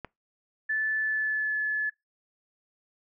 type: click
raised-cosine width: 0.5 ms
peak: -22 dBFS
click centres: 0.047 s
type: tone with pitch glide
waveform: sine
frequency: 1746 to 1721 Hz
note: A6 to A6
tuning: -14 to -39 cents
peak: -25 dBFS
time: 0.69-1.9 s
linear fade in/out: 10 ms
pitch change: -25 cents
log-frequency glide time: 0.98-1.57 s
effects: noise-tail reverb RT60 0.2 s tail -24 dB re dry